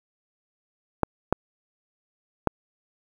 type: clicks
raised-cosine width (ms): 1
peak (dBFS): -5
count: 3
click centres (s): 1.033 / 1.326 / 2.473
effects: 7-bit